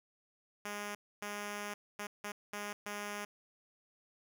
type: tone bursts at uneven times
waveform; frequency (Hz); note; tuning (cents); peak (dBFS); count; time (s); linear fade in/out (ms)
5% pulse; 206.1; G#3; -13; -28; 6; 0.65-0.95 / 1.22-1.74 / 1.99-2.07 / 2.24-2.32 / 2.53-2.73 / 2.86-3.25; 5
effects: none